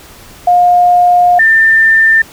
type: tone pair in turn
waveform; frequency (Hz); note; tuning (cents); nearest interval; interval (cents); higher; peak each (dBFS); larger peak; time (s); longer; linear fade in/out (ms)
sine; 711 / 1791.6; F5 / A6; +31 / +31; octave + major third; 1600; second; -4; neither; 0.47-1.39 / 1.39-2.22; first; 5
effects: pink hiss -36 dBFS RMS until 2.32 s